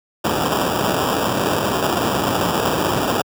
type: noise with sample-and-hold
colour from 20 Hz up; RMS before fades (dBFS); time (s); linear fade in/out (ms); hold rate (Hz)
blue; -19; 0.24-3.22; 10; 2100
effects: high-pass 100 Hz 12 dB/octave